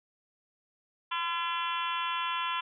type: harmonic tone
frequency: 340 Hz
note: F4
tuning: 46 cents flat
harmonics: 3 / 4 / 5 / 6 / 7 / 8 / 9 / 10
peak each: -32 / -37 / -42 / -46 / -42 / -39 / -40 / -41 dBFS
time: 1.11-2.61 s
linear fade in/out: 10 ms
effects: none